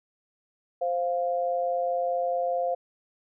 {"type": "tone pair together", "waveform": "sine", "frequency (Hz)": [523.3, 698.5], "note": ["C5", "F5"], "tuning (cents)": [0, 0], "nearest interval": "perfect fourth", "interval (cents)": 500, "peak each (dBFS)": -27, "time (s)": [0.81, 2.75], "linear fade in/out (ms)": 10, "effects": []}